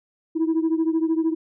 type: beating tone pair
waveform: sine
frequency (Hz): 320.2 / 333.2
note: D#4 / E4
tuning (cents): +50 / +19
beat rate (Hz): 13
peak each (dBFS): -19 / -22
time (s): 0.35-1.35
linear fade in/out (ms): 20
effects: tanh soft clip ceiling -15 dBFS